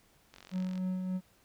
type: click train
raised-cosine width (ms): 0.2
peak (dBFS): -33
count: 21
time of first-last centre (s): 0.34-0.778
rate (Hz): 45.7
type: tone with tremolo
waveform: triangle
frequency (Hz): 185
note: F#3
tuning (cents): 0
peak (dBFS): -28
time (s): 0.51-1.21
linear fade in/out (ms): 50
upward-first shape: sine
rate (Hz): 3.4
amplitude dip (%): 35
effects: pink hiss -66 dBFS RMS until 1.44 s